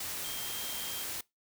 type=tone in noise; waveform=sine; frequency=3186 Hz; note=G7; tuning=27 cents sharp; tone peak=-43 dBFS; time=0.24-1.04 s; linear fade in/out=5 ms; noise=white; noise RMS=-38 dBFS; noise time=0-1.21 s; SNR=-8 dB; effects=noise-tail reverb RT60 0.2 s tail -23 dB re dry

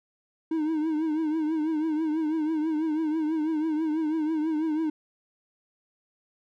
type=tone with vibrato; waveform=triangle; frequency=312.9 Hz; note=D#4; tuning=10 cents sharp; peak=-22 dBFS; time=0.51-4.9 s; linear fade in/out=5 ms; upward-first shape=triangle; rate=6.1 Hz; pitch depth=86 cents each way; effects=none

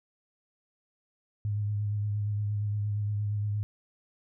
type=tone with vibrato; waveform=sine; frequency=103.83 Hz; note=G#2; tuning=in tune; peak=-27 dBFS; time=1.45-3.63 s; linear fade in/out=0 ms; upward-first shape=sine; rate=8.6 Hz; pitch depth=26 cents each way; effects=none

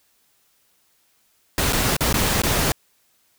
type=noise with dropouts; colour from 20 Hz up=pink; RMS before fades=-20 dBFS; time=1.58-2.72 s; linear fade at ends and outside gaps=1 ms; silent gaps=1.725-1.731 / 1.966-2.007 / 2.127-2.141 / 2.419-2.435 s; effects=white hiss -63 dBFS RMS until 3.38 s

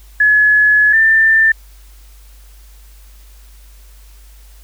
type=tone pair in turn; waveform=sine; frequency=1700 / 1783.7 Hz; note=G#6 / A6; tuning=+40 / +23 cents; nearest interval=minor second; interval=83 cents; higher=second; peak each=-7 dBFS; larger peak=neither; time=0.2-0.93 / 0.93-1.52 s; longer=first; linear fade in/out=5 ms; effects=added 50 Hz sine -38 dBFS peak until 4.63 s + white hiss -49 dBFS RMS until 4.63 s

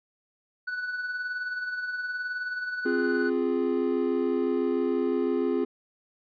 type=tone with tremolo; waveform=triangle; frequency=1484 Hz; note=F#6; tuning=5 cents sharp; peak=-26 dBFS; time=0.67-3.3 s; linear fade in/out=10 ms; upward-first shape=sine; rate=19 Hz; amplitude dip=45%
type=chord; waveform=triangle; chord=F minor; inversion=second; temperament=equal; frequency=261.6 / 349.2 / 415.3 Hz; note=C4 / F4 / Ab4; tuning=0 / 0 / 0 cents; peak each=-26 dBFS; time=2.85-5.65 s; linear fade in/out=10 ms
effects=resampled to 11025 Hz

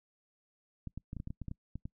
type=clicks; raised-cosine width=5 ms; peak=-28 dBFS; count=12; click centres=0.873 / 0.976 / 1.131 / 1.167 / 1.201 / 1.274 / 1.305 / 1.417 / 1.483 / 1.514 / 1.756 / 1.855 s; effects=noise-tail reverb RT60 0.1 s tail -25 dB re dry

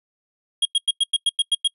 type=tone bursts; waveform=square; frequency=3271 Hz; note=G#7; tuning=27 cents flat; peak=-16 dBFS; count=9; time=0.62-1.677 s; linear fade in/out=5 ms; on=33 ms; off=95 ms; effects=noise-tail reverb RT60 0.1 s tail -26 dB re dry + resampled to 32000 Hz

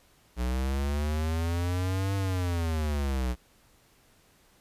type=linear two-way sweep; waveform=square; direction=up then down; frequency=59.7 to 98.7 to 59.7 Hz; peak=-27 dBFS; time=0.36-3.36 s; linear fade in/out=50 ms; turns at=2.15 s; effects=pink hiss -62 dBFS RMS until 4.6 s + resampled to 32000 Hz

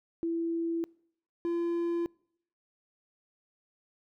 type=tone pair in turn; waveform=sine / triangle; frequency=333.3 / 341.1 Hz; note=E4 / F4; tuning=+19 / -41 cents; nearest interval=unison; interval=40 cents; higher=second; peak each=-28 / -26 dBFS; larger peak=second; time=0.23-0.84 / 1.45-2.06 s; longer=neither; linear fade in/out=0 ms; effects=noise-tail reverb RT60 0.7 s tail -26 dB re dry

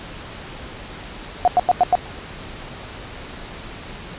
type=tone bursts; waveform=sine; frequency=720 Hz; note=F#5; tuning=47 cents flat; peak=-10 dBFS; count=5; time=1.45-1.953 s; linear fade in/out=0 ms; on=27 ms; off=92 ms; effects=pink hiss -35 dBFS RMS until 4.18 s + resampled to 8000 Hz

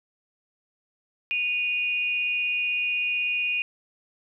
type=tone pair together; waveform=sine; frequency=2471 / 2792 Hz; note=D#7 / F7; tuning=-13 / -1 cents; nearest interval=major second; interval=212 cents; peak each=-24 / -30 dBFS; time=1.31-3.62 s; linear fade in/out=0 ms; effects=none

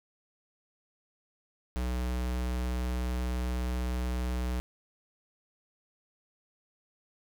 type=tone; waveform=square; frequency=61.8 Hz; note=B1; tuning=2 cents sharp; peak=-30 dBFS; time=1.76-4.6 s; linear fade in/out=0 ms; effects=none

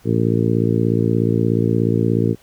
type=harmonic tone; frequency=56.8 Hz; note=A#1; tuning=44 cents flat; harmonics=2 / 3 / 4 / 5 / 6 / 7 / 8; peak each=-19 / -21 / -22 / -23 / -24 / -24 / -25 dBFS; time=0.04-2.36 s; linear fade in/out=50 ms; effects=pink hiss -52 dBFS RMS until 2.42 s

